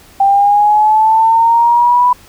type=linear sweep; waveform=sine; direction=up; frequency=784 to 992 Hz; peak=-6 dBFS; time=0.2-2.13 s; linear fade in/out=5 ms; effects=pink hiss -42 dBFS RMS until 2.28 s